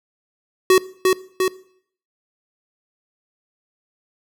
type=tone with echo; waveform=square; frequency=373.4 Hz; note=F#4; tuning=16 cents sharp; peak=-10 dBFS; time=0.7-0.78 s; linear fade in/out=2 ms; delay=350 ms; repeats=2; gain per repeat=-3 dB; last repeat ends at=1.48 s; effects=noise-tail reverb RT60 0.6 s tail -19 dB re dry